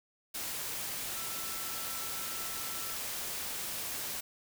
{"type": "tone in noise", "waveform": "sine", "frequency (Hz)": 1335, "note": "E6", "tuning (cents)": 22, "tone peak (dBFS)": -48, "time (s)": [1.16, 2.95], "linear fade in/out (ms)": 10, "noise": "white", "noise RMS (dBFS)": -38, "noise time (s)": [0.34, 4.21], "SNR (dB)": -13, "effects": []}